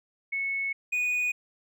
sine / triangle tone pair in turn, 2202 / 2472 Hz, C#7 / D#7, -12 / -12 cents, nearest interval major second, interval 200 cents, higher second, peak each -27 / -23 dBFS, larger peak second, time 0.32-0.73 / 0.92-1.32 s, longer first, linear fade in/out 10 ms, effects none

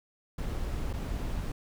brown noise with dropouts, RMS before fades -33 dBFS, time 0.38-1.52 s, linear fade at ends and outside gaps 5 ms, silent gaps 0.931-0.935 s, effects none

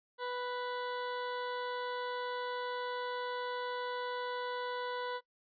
20% pulse tone, 493.9 Hz, B4, in tune, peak -31 dBFS, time 0.18-5.21 s, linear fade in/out 50 ms, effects noise-tail reverb RT60 0.1 s tail -20 dB re dry + resampled to 11025 Hz

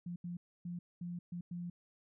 sine tone bursts at uneven times, 174.61 Hz, F3, in tune, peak -39 dBFS, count 6, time 0.06-0.16 / 0.24-0.37 / 0.65-0.79 / 1.01-1.19 / 1.32-1.41 / 1.51-1.7 s, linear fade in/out 5 ms, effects none

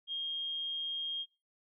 sine tone, 3232 Hz, G#7, 48 cents flat, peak -34 dBFS, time 0.07-1.26 s, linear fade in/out 50 ms, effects noise-tail reverb RT60 0.3 s tail -24 dB re dry

